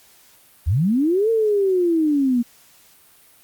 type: linear two-way sweep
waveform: sine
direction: up then down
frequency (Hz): 66.1 to 459 to 232.5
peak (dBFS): -15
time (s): 0.66-2.43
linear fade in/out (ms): 20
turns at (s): 1.3
effects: white hiss -52 dBFS RMS until 3.43 s + Opus 48 kbps